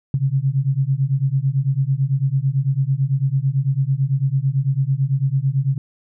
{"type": "beating tone pair", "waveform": "sine", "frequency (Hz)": [131.3, 140.3], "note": ["C3", "C#3"], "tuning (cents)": [6, 21], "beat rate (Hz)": 9, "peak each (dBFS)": -19, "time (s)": [0.14, 5.78], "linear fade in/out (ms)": 2, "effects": []}